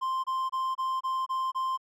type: tone bursts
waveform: triangle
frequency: 1047 Hz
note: C6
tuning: 1 cent sharp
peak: -25 dBFS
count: 7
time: 0.01-1.776 s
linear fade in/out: 20 ms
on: 230 ms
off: 26 ms
effects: none